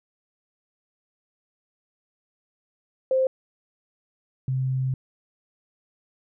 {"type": "tone pair in turn", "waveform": "sine", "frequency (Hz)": [523.3, 130.82], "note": ["C5", "C3"], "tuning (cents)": [0, 0], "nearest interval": "2 octaves", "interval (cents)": 2400, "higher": "first", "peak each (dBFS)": [-18, -22], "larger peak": "first", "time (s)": [[3.11, 3.27], [4.48, 4.94]], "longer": "second", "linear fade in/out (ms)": 2, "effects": []}